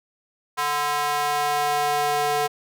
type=tone with high-pass filter sweep; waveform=square; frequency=146.83 Hz; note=D3; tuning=in tune; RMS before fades=-23 dBFS; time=0.57-2.48 s; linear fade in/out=20 ms; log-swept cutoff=1000 to 590 Hz; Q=2.4; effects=none